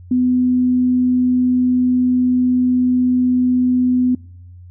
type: tone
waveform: sine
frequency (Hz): 250.9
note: B3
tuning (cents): +28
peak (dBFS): -12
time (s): 0.11-4.15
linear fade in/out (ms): 5
effects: noise-tail reverb RT60 0.8 s tail -25 dB re dry + added 89 Hz sine -36 dBFS peak until 4.7 s